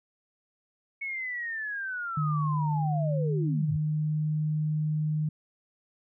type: linear sweep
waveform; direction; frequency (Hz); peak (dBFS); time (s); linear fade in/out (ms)
sine; down; 2217 to 73.1; -31; 1.01-3.77; 10
type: tone with pitch glide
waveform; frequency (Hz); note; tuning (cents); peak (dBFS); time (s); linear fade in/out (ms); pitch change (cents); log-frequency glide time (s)
sine; 151.2 to 153.31; D#3 to D#3; -49 to -25; -25; 2.17-5.29; 5; +24; 2.29-4.3
effects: none